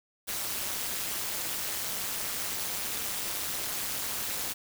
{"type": "noise with amplitude modulation", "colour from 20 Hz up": "white", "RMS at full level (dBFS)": -30, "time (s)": [0.27, 4.54], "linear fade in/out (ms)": 20, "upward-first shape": "sine", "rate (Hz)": 209, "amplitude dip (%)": 80, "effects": []}